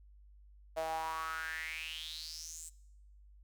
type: tone with high-pass filter sweep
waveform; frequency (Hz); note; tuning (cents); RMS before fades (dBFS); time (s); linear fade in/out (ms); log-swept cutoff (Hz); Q
sawtooth; 160.4; E3; -47; -41; 0.76-2.7; 20; 630 to 8100; 6.9
effects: noise-tail reverb RT60 0.9 s tail -21 dB re dry + added 50 Hz sine -56 dBFS peak until 3.43 s